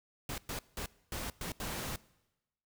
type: noise bursts at uneven times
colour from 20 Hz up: pink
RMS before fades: -39 dBFS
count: 6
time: 0.29-0.38 / 0.49-0.59 / 0.77-0.86 / 1.12-1.3 / 1.41-1.52 / 1.6-1.96 s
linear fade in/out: 2 ms
effects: noise-tail reverb RT60 1.0 s tail -22 dB re dry